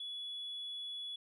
sine tone, 3400 Hz, G#7, 40 cents sharp, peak -39 dBFS, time 0-1.16 s, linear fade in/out 5 ms, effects tanh soft clip ceiling -37 dBFS

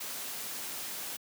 white noise, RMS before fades -39 dBFS, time 0-1.17 s, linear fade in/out 10 ms, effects high-pass 150 Hz 12 dB/octave

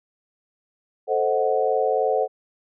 sine chord, A diminished seventh, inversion none, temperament equal, 440 / 523.3 / 622.3 / 740 Hz, A4 / C5 / Eb5 / Gb5, 0 / 0 / 0 / 0 cents, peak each -23 / -23 / -27 / -24 dBFS, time 1.07-2.28 s, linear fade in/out 50 ms, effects none

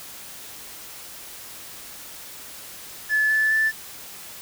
triangle tone with pitch steps, 1727 / 1743 / 1759.2 Hz, A6 / A6 / A6, -33 / -17 / -1 cents, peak -14 dBFS, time 3.09-3.72 s, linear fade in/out 50 ms, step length 210 ms, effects tanh soft clip ceiling -15 dBFS + white hiss -40 dBFS RMS until 4.41 s

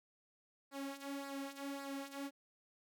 sawtooth tone with flanger, 277.2 Hz, C#4, in tune, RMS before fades -45 dBFS, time 0.71-2.31 s, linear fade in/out 50 ms, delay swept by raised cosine 0.31 to 3.61 ms, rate 1.8 Hz, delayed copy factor -0.65, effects none

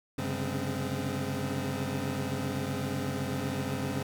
25% pulse tone cluster, 94.9 / 135.5 / 143.4 / 206.9 / 257.5 Hz, F#2 / C#3 / D3 / G#3 / C4, +44 / -39 / -41 / -6 / -28 cents, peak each -34 / -32 / -35 / -35 / -33 dBFS, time 0.18-4.03 s, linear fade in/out 5 ms, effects none

